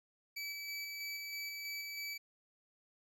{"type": "tone with tremolo", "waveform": "25% pulse", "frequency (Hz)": 2300, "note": "D7", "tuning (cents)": -37, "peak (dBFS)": -36, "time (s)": [0.36, 2.18], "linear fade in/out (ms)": 10, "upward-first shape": "square", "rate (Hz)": 3.1, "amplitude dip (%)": 25, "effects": []}